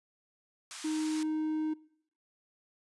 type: band-pass noise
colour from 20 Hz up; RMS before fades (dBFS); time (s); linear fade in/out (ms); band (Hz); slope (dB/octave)
white; -45; 0.71-1.23; 0; 860 to 9100; 24
type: tone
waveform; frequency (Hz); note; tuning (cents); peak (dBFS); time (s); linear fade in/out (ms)
triangle; 311.1; D#4; 0; -28; 0.84-1.74; 10
effects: noise-tail reverb RT60 0.7 s tail -23 dB re dry + resampled to 24000 Hz